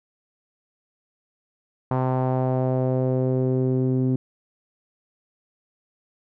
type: tone with low-pass filter sweep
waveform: sawtooth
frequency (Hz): 129.1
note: C3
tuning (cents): -23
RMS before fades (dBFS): -22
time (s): 1.91-4.16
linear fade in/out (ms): 2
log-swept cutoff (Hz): 960 to 300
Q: 2.4
effects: none